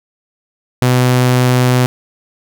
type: tone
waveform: sawtooth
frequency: 125.7 Hz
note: B2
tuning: 31 cents sharp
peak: -5 dBFS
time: 0.82-1.86 s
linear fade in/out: 0 ms
effects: none